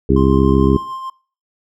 harmonic tone, 67 Hz, C2, 42 cents sharp, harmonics 1 / 2 / 3 / 4 / 5 / 6, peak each -17 / -17 / -17 / -17 / -17 / -17 dBFS, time 0.09-0.77 s, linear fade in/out 5 ms
triangle tone with tremolo, 1052 Hz, C6, 9 cents sharp, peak -21 dBFS, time 0.16-1.1 s, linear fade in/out 5 ms, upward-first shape triangle, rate 6.8 Hz, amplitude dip 45%
effects noise-tail reverb RT60 0.4 s tail -21 dB re dry

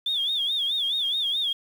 sine tone with vibrato, 3462 Hz, A7, 29 cents flat, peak -22 dBFS, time 0.06-1.53 s, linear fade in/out 5 ms, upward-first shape sine, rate 4.7 Hz, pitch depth 130 cents each way, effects tanh soft clip ceiling -18 dBFS + 8-bit

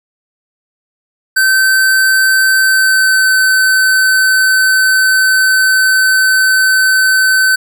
square tone with pitch glide, 1542 to 1526.9 Hz, G6 to G6, -29 to -46 cents, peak -8 dBFS, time 1.36-7.56 s, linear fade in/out 10 ms, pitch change -17 cents, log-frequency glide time 2.62-3.33 s, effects none

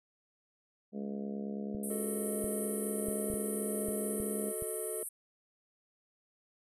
harmonic tone, 69.3 Hz, C#2, in tune, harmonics 3 / 4 / 5 / 6 / 7 / 8 / 9 / 10, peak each -37 / -47 / -51 / -45 / -47 / -57 / -51 / -56 dBFS, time 0.92-4.53 s, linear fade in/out 50 ms
clicks, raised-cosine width 5 ms, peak -32 dBFS, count 8, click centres 1.748 / 2.443 / 3.085 / 3.302 / 3.339 / 3.886 / 4.202 / 4.623 s
pink band-pass noise, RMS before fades -42 dBFS, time 1.83-5.09 s, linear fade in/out 5 ms, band 8700 to 12000 Hz, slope 96 dB/octave
triangle chord, D# diminished, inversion first, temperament equal, 370 / 440 / 622.3 Hz, F#4 / A4 / D#5, 0 / 0 / 0 cents, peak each -41 / -37 / -42 dBFS, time 1.9-5.03 s, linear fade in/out 2 ms
effects none

